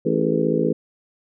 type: harmonic tone with a mistuned harmonic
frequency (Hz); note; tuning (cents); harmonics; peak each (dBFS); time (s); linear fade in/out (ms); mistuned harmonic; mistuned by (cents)
55; A1; 0; 3 / 4 / 5 / 6 / 7 / 8 / 9; -25 / -25 / -25 / -25 / -25 / -25 / -25; 0.05-0.73; 10; 7; +82
effects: none